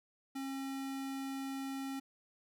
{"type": "tone", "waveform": "square", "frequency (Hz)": 270, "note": "C#4", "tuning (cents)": -45, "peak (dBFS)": -39, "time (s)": [0.35, 2], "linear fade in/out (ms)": 10, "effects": []}